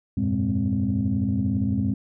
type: tone cluster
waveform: sine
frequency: 87.7 / 100 / 117.9 / 203.7 / 260.9 Hz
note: F2 / G2 / A#2 / G#3 / C4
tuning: +8 / +35 / +20 / -33 / -5 cents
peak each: -29 / -28 / -28 / -24 / -26 dBFS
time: 0.17-1.94 s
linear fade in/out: 5 ms
effects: tanh soft clip ceiling -13 dBFS